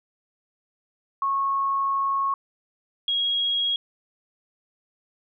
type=tone pair in turn; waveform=sine; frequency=1097 / 3295 Hz; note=C#6 / G#7; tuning=-18 / -14 cents; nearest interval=octave + perfect fifth; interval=1904 cents; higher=second; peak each=-21 dBFS; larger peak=neither; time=1.22-2.34 / 3.08-3.76 s; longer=first; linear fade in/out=2 ms; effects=none